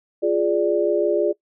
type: chord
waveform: sine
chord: D diminished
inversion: first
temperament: equal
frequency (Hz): 349.2 / 415.3 / 587.3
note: F4 / Ab4 / D5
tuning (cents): 0 / 0 / 0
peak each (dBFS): -21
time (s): 0.22-1.33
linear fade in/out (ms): 20
effects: noise-tail reverb RT60 0.1 s tail -22 dB re dry